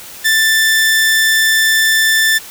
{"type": "tone", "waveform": "sawtooth", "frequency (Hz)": 1770, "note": "A6", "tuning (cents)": 10, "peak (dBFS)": -6, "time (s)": [0.24, 2.39], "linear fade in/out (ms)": 20, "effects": ["white hiss -33 dBFS RMS until 2.5 s"]}